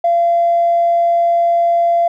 triangle tone with tanh clipping, 685 Hz, F5, 34 cents flat, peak -10 dBFS, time 0.04-2.08 s, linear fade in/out 5 ms, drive 4 dB, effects none

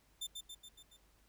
sawtooth tone with echo, 3568 Hz, A7, 23 cents sharp, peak -36 dBFS, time 0.21-0.27 s, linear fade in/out 10 ms, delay 140 ms, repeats 5, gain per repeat -4 dB, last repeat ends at 0.97 s, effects added 50 Hz sine -70 dBFS peak until 1.28 s + pink hiss -71 dBFS RMS until 1.28 s

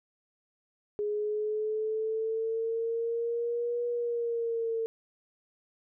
sine linear two-way sweep, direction up then down, 415.3 to 480.7 to 450.3 Hz, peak -28 dBFS, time 0.99-4.86 s, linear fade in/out 0 ms, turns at 3.86 s, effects none

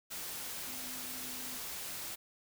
sine tone in noise, 253.4 Hz, B3, 45 cents sharp, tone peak -52 dBFS, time 0.66-1.59 s, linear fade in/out 20 ms, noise white, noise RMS -42 dBFS, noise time 0.1-2.16 s, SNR -13 dB, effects none

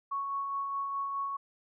sine tone with tremolo, 1108.7 Hz, C#6, in tune, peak -30 dBFS, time 0.11-1.37 s, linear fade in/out 10 ms, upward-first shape sine, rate 4.8 Hz, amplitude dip 30%, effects none

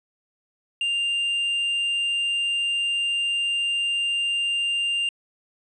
triangle tone, 2794 Hz, F7, in tune, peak -20 dBFS, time 0.81-5.09 s, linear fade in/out 2 ms, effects resampled to 22050 Hz

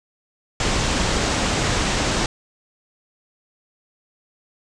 pink low-pass noise, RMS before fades -21 dBFS, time 0.6-2.26 s, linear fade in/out 2 ms, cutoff 8100 Hz, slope 48 dB/octave, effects none

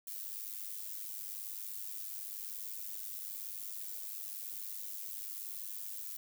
violet noise with amplitude modulation, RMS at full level -40 dBFS, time 0.07-6.17 s, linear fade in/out 5 ms, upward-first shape sine, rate 101 Hz, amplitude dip 70%, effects none

